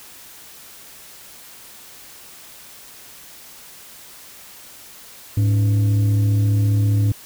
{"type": "tone pair together", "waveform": "sine", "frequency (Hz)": [105.59, 281.9], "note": ["G#2", "C#4"], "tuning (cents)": [29, 29], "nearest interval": "octave + perfect fourth", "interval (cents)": 1700, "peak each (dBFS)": [-12, -24], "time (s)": [5.37, 7.12], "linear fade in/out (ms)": 5, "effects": ["tanh soft clip ceiling -12 dBFS", "white hiss -42 dBFS RMS until 7.25 s"]}